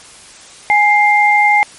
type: tone pair together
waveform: sine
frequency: 831.1 / 2104 Hz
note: G#5 / C7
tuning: +1 / +9 cents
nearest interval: octave + major third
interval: 1608 cents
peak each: -10 dBFS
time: 0.7-1.63 s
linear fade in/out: 0 ms
effects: white hiss -38 dBFS RMS until 1.78 s + MP3 48 kbps